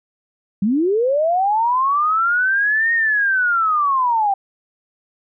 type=linear two-way sweep; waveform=sine; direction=up then down; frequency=185 to 1864.7 to 769 Hz; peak=-14 dBFS; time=0.62-4.34 s; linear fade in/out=5 ms; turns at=2.93 s; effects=none